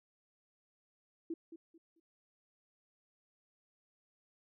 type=tone with echo; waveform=sine; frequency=330 Hz; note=E4; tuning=2 cents sharp; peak=-36 dBFS; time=1.3-1.34 s; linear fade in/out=5 ms; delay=220 ms; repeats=3; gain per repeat=-11 dB; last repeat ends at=2 s; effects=none